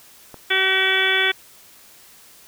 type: click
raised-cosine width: 1 ms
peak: -23 dBFS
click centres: 0.343 s
type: harmonic tone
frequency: 380.7 Hz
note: F#4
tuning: 49 cents sharp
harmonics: 1 / 2 / 3 / 4 / 5 / 6 / 7 / 8 / 9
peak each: -26 / -31 / -33 / -22 / -23 / -22 / -31 / -29 / -22 dBFS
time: 0.5-1.32 s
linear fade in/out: 10 ms
effects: white hiss -48 dBFS RMS until 2.47 s